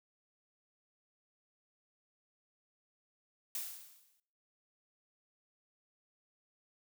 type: noise with exponential decay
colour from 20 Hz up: blue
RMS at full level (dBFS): -37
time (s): 3.55-4.2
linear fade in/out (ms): 1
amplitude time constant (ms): 140
effects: noise-tail reverb RT60 0.7 s tail -22 dB re dry